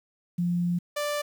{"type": "tone pair in turn", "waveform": ["sine", "sawtooth"], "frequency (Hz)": [174.8, 588], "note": ["F3", "D5"], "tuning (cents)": [2, 2], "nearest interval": "octave + major sixth", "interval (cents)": 2100, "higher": "second", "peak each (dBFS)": -23, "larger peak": "neither", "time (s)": [[0.38, 0.79], [0.96, 1.22]], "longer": "first", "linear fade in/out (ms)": 10, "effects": ["9-bit"]}